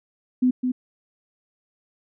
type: tone with echo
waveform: sine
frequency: 252.4 Hz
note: B3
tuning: 38 cents sharp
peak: -15 dBFS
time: 0.42-0.51 s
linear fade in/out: 10 ms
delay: 210 ms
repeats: 1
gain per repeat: -5 dB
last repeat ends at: 0.72 s
effects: none